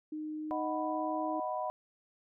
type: tone with pitch glide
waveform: sine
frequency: 307.3 to 312.1 Hz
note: D#4 to D#4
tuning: -21 to +5 cents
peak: -36 dBFS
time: 0.12-1.4 s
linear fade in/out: 5 ms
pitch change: +26 cents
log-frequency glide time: 0.33-1.2 s
type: chord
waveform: sine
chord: B major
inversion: first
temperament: equal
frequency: 622.3 / 740 / 987.8 Hz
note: D#5 / F#5 / B5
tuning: 0 / 0 / 0 cents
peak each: -37 dBFS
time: 0.51-1.7 s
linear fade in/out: 0 ms
effects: none